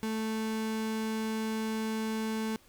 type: tone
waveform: 35% pulse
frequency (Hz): 220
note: A3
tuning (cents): 0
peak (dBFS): -29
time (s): 0.03-2.56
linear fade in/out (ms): 0
effects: pink hiss -61 dBFS RMS until 2.68 s